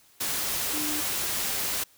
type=tone in noise; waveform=sine; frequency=300.1 Hz; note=D4; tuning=38 cents sharp; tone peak=-33 dBFS; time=0.73-1.01 s; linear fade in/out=10 ms; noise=white; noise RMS=-29 dBFS; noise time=0.2-1.84 s; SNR=-7 dB; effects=white hiss -59 dBFS RMS until 1.97 s